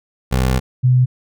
20% pulse / sine tone pair in turn, 64.2 / 126.41 Hz, C2 / B2, -32 / +41 cents, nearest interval octave, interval 1173 cents, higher second, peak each -9 dBFS, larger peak neither, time 0.31-0.6 / 0.83-1.06 s, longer first, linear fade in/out 20 ms, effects none

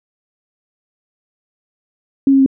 sine tone with pitch steps, 273.4 / 270.6 / 267.8 Hz, C#4 / C#4 / C4, -24 / -42 / +40 cents, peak -7 dBFS, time 2.27-2.462 s, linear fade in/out 2 ms, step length 64 ms, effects none

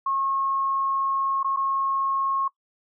sine tone with dropouts, 1086 Hz, C#6, 36 cents flat, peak -22 dBFS, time 0.06-2.48 s, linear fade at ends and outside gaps 5 ms, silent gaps 1.431-1.444 / 1.563-1.57 s, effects noise-tail reverb RT60 0.1 s tail -20 dB re dry

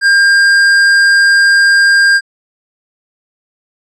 triangle tone with tanh clipping, 1603 Hz, G6, 38 cents sharp, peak -7 dBFS, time 0.01-2.21 s, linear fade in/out 50 ms, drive 16 dB, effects low-pass 10000 Hz 12 dB/octave

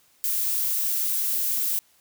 violet noise, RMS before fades -25 dBFS, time 0.24-1.79 s, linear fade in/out 0 ms, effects white hiss -61 dBFS RMS until 2 s

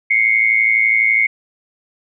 sine tone pair together, 2100 / 2212 Hz, C7 / C#7, +6 / -4 cents, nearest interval minor second, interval 90 cents, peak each -14 dBFS, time 0.1-1.27 s, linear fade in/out 10 ms, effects none

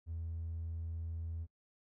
triangle tone, 82.41 Hz, E2, in tune, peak -35 dBFS, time 0.06-1.47 s, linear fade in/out 50 ms, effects noise-tail reverb RT60 0.1 s tail -24 dB re dry + tanh soft clip ceiling -34 dBFS

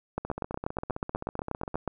two click trains, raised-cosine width 1 ms, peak -20 / -15 dBFS, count 24 / 15, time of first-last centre 0.25-1.744 / 0.18-1.877 s, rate 15.4 / 8.25 Hz, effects none

